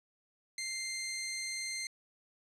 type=tone; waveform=15% pulse; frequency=2093 Hz; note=C7; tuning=in tune; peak=-30 dBFS; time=0.58-1.87 s; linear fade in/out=2 ms; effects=resampled to 22050 Hz + 11-bit